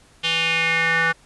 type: tone with band-pass filter sweep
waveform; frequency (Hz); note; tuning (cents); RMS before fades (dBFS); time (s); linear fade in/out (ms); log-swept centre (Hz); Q
square; 164.81; E3; 0; -20; 0.23-1.13; 20; 3100 to 1600; 4.4
effects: pink hiss -53 dBFS RMS until 1.25 s + resampled to 24000 Hz